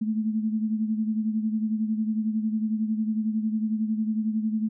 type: beating tone pair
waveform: sine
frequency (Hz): 216.4 / 227.4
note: A3 / A#3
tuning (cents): -29 / -43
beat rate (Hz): 11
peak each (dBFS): -24 / -31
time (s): 0.01-4.69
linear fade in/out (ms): 10
effects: none